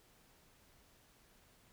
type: silence
effects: pink hiss -67 dBFS RMS until 1.72 s